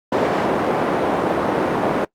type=band-pass noise; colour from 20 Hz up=white; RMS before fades=-19 dBFS; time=0.12-2.05 s; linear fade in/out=5 ms; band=200 to 700 Hz; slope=12 dB/octave; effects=noise-tail reverb RT60 0.1 s tail -22 dB re dry + Opus 48 kbps